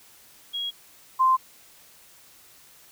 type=tone pair in turn; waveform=sine; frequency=3300 / 1042.4 Hz; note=G#7 / C6; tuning=-12 / -7 cents; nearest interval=octave + minor sixth; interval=1995 cents; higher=first; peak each=-27 / -16 dBFS; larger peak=second; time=0.53-0.71 / 1.19-1.37 s; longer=neither; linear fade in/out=20 ms; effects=white hiss -53 dBFS RMS until 2.91 s